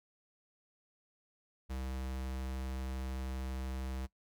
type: tone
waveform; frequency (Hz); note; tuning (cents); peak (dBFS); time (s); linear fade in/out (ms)
square; 65.2; C2; -5; -38; 1.69-4.07; 20
effects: noise-tail reverb RT60 0.1 s tail -20 dB re dry